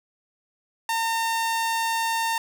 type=tone; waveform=sawtooth; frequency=910 Hz; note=A#5; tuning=42 cents flat; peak=-19 dBFS; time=0.89-2.38 s; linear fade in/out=2 ms; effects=none